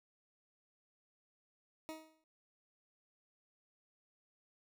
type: tone with exponential decay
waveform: 20% pulse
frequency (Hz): 316.1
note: D#4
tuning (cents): +27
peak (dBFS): -36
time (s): 1.89-2.24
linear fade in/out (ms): 0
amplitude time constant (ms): 74
effects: none